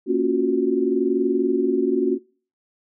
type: chord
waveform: sine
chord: Gb major seventh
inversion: first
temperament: equal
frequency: 233.1 / 277.2 / 349.2 / 370 Hz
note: Bb3 / Db4 / F4 / Gb4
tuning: 0 / 0 / 0 / 0 cents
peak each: -26 / -23 / -24 / -20 dBFS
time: 0.06-2.19 s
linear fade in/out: 50 ms
effects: noise-tail reverb RT60 0.4 s tail -22 dB re dry